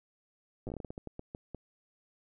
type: slowing click train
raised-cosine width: 2 ms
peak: -27 dBFS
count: 15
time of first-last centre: 0.67-1.547 s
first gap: 8 ms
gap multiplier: 1.28
effects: none